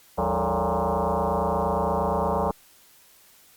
sine tone with frequency modulation, 174.7 Hz, F3, 1 cent sharp, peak -21 dBFS, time 0.18-2.51 s, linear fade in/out 2 ms, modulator 126 Hz, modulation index 7.3, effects white hiss -55 dBFS RMS until 3.56 s + Opus 48 kbps

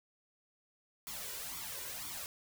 white noise with flanger, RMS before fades -43 dBFS, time 1.07-2.26 s, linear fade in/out 0 ms, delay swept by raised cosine 0.88 to 2.08 ms, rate 2 Hz, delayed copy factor +0.65, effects none

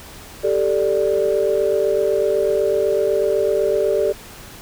sine chord, G suspended second, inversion none, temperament equal, 392 / 440 / 587.3 Hz, G4 / A4 / D5, 0 / 0 / 0 cents, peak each -19 dBFS, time 0.43-4.13 s, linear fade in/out 20 ms, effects tanh soft clip ceiling -7 dBFS + pink hiss -39 dBFS RMS until 4.61 s

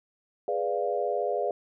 sine chord, G# diminished seventh, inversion none, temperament equal, 415.3 / 493.9 / 587.3 / 698.5 Hz, G#4 / B4 / D5 / F5, 0 / 0 / 0 / 0 cents, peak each -31 dBFS, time 0.48-1.51 s, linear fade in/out 2 ms, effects none

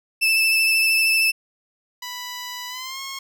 35% pulse tone with vibrato, 2637 Hz, E7, in tune, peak -14 dBFS, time 0.21-1.32 s, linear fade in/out 20 ms, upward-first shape triangle, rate 13 Hz, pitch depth 21 cents each way
10% pulse tone with pitch glide, 987.8 to 1083.4 Hz, B5 to C#6, 0 to -40 cents, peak -22 dBFS, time 2.02-3.19 s, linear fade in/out 5 ms, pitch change +160 cents, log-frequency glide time 2.68-3 s
effects none

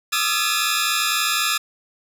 15% pulse tone cluster, 1207 / 1267 / 1351 / 1706 / 3693 Hz, D6 / D#6 / E6 / G#6 / A#7, +47 / +31 / +42 / +46 / -17 cents, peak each -19 dBFS, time 0.12-1.58 s, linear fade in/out 10 ms, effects resampled to 32000 Hz + 7-bit

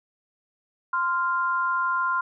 sine tone pair together, 1041.5 / 1395 Hz, C6 / F6, -8 / -2 cents, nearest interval perfect fourth, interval 506 cents, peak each -24 / -25 dBFS, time 0.93-2.21 s, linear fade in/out 5 ms, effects none

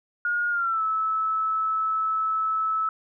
sine tone with pitch glide, 1430 to 1303.8 Hz, F6 to E6, +41 to -19 cents, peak -22 dBFS, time 0.25-2.89 s, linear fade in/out 2 ms, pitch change -160 cents, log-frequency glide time 0.5-0.82 s, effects none

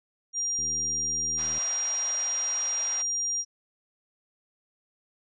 sine tone, 5700 Hz, F8, 34 cents sharp, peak -26 dBFS, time 0.33-3.45 s, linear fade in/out 50 ms
click train, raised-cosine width 3 ms, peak -33 dBFS, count 79, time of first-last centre 0.59-1.58 s, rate 78.8 Hz
pink band-pass noise, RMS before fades -42 dBFS, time 1.37-3.03 s, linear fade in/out 20 ms, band 580 to 7000 Hz, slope 48 dB/octave
effects none

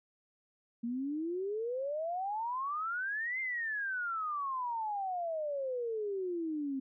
sine exponential two-way sweep, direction up then down, 228.6 to 2111 to 262.4 Hz, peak -33 dBFS, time 0.83-6.8 s, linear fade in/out 10 ms, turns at 3.4 s, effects none

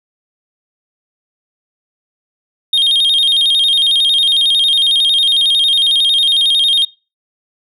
sine tone with vibrato, 3454 Hz, A7, 33 cents flat, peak -6 dBFS, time 2.73-6.85 s, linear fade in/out 5 ms, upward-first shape square, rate 11 Hz, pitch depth 120 cents each way, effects noise-tail reverb RT60 0.3 s tail -25 dB re dry + tanh soft clip ceiling -8 dBFS

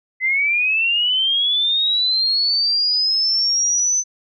sine linear sweep, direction up, 2025 to 6120 Hz, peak -15 dBFS, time 0.2-4.04 s, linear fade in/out 50 ms, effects none

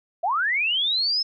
sine linear sweep, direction up, 630 to 5274 Hz, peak -20 dBFS, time 0.23-1.23 s, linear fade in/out 10 ms, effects none

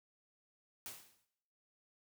white noise with exponential decay, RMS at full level -44 dBFS, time 0.86-1.25 s, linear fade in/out 0 ms, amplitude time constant 84 ms, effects noise-tail reverb RT60 0.8 s tail -17 dB re dry

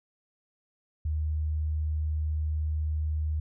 sine tone, 77 Hz, D#2, 17 cents flat, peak -26 dBFS, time 1.05-3.4 s, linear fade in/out 5 ms, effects none

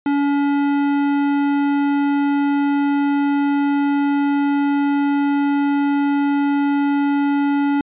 sine tone with tanh clipping, 284.1 Hz, C#4, 43 cents sharp, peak -17 dBFS, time 0.06-7.81 s, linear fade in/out 2 ms, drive 16 dB, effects resampled to 8000 Hz

